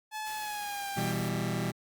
sawtooth tone with pitch glide, 861 to 794.1 Hz, A5 to G5, -38 to +22 cents, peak -31 dBFS, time 0.11-1.15 s, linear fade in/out 50 ms, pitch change -140 cents, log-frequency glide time 0.35-0.88 s
white noise, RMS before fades -46 dBFS, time 0.26-1.29 s, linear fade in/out 10 ms
sawtooth chord, E minor, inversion second, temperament just, 123.61 / 164.81 / 197.78 Hz, B2 / E3 / G3, +2 / 0 / +16 cents, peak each -30 dBFS, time 0.96-1.72 s, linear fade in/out 20 ms
effects Opus 48 kbps

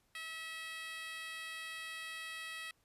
10% pulse tone with high-pass filter, 646 Hz, E5, 35 cents flat, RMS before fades -45 dBFS, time 0.15-2.71 s, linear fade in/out 2 ms, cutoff 1800 Hz, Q 1.7, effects pink hiss -75 dBFS RMS until 2.84 s + resampled to 32000 Hz

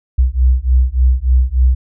sine beating tone pair, 61.7 / 65.1 Hz, B1 / C2, -1 / -8 cents, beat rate 3.4 Hz, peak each -12 dBFS, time 0.18-1.75 s, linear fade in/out 10 ms, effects none

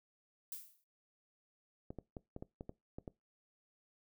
violet noise with exponential decay, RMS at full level -42 dBFS, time 0.52-0.84 s, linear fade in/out 1 ms, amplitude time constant 68 ms
clicks, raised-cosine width 2 ms, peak -31 dBFS, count 9, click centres 1.905 / 1.987 / 2.168 / 2.364 / 2.425 / 2.609 / 2.694 / 2.985 / 3.078 s
effects noise-tail reverb RT60 0.2 s tail -21 dB re dry

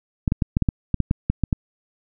clicks, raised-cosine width 5 ms, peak -6 dBFS, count 12, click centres 0.278 / 0.321 / 0.422 / 0.569 / 0.623 / 0.688 / 0.943 / 1.003 / 1.111 / 1.3 / 1.437 / 1.528 s, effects none

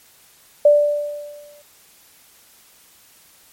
sine tone with exponential decay, 587.3 Hz, D5, in tune, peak -6 dBFS, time 0.65-1.62 s, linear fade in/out 5 ms, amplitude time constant 210 ms, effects white hiss -51 dBFS RMS until 3.52 s + MP3 64 kbps

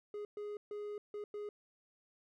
triangle tone bursts at uneven times, 415.3 Hz, G#4, in tune, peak -38 dBFS, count 5, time 0.14-0.25 / 0.37-0.57 / 0.71-0.98 / 1.14-1.24 / 1.34-1.49 s, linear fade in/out 2 ms, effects none

